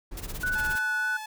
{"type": "noise", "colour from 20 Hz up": "brown", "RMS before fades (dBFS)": -37, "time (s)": [0.11, 0.76], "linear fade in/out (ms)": 10}
{"type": "noise with tremolo", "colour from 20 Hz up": "white", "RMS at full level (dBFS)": -38, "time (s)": [0.17, 0.79], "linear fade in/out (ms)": 2, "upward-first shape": "sine", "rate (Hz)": 17, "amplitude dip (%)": 95}
{"type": "tone with vibrato", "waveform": "sine", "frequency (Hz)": 1480, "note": "F#6", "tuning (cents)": 0, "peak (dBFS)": -25, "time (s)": [0.43, 1.17], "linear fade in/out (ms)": 5, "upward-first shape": "triangle", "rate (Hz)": 3.4, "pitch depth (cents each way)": 10}
{"type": "tone", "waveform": "sawtooth", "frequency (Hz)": 863, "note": "A5", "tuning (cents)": -34, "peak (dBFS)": -32, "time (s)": [0.55, 1.26], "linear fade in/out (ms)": 5}
{"effects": []}